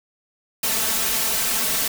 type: noise with comb filter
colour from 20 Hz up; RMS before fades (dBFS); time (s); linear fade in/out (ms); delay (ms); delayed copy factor
white; -22; 0.63-1.88; 5; 4.5; +0.8
effects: none